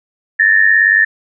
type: tone pair together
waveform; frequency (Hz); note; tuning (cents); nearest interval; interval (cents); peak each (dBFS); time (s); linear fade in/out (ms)
sine; 1737 / 1835.1; A6 / A#6; -23 / -28; minor second; 95; -10; 0.39-1.05; 10
effects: none